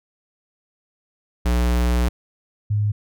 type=tone pair in turn; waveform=square / sine; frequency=60.1 / 104.41 Hz; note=B1 / G#2; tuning=-46 / +10 cents; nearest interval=minor seventh; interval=956 cents; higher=second; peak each=-17 dBFS; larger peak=neither; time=1.45-2.09 / 2.7-2.92 s; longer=first; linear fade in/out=10 ms; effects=none